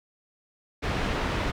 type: low-pass noise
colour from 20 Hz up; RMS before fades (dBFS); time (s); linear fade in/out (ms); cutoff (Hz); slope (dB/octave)
pink; -28; 0.82-1.52; 20; 2900; 12
effects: none